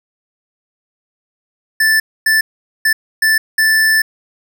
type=tone bursts at uneven times; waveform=square; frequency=1760 Hz; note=A6; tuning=in tune; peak=-10 dBFS; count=5; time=1.8-2 / 2.26-2.41 / 2.85-2.93 / 3.22-3.38 / 3.58-4.02 s; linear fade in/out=5 ms; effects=none